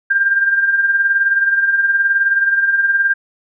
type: tone with tremolo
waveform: sine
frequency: 1594 Hz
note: G6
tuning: 28 cents sharp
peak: -9 dBFS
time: 0.1-3.14 s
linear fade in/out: 10 ms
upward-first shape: sine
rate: 19 Hz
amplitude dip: 55%
effects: none